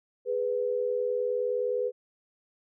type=tone pair together; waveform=sine; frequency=415.3 / 495 Hz; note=G#4 / B4; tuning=0 / +4 cents; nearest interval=minor third; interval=304 cents; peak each=-31 / -27 dBFS; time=0.25-1.92 s; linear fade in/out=50 ms; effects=none